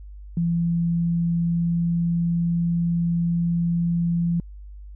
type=tone with pitch glide; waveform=sine; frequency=169.5 to 170.48 Hz; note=E3 to F3; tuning=+49 to -41 cents; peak=-19 dBFS; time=0.37-4.4 s; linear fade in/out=2 ms; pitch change=+10 cents; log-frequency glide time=0.81-3.67 s; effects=added 50 Hz sine -37 dBFS peak until 4.95 s